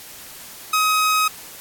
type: tone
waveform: sawtooth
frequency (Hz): 1265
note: D#6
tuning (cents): +28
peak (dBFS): -12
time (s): 0.73-1.28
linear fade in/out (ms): 5
effects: white hiss -39 dBFS RMS until 1.6 s + AAC 64 kbps